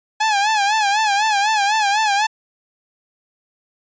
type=tone with vibrato; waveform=sawtooth; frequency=837 Hz; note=G#5; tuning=13 cents sharp; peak=-11 dBFS; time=0.2-2.27 s; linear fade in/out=10 ms; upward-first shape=sine; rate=4 Hz; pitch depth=96 cents each way; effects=resampled to 16000 Hz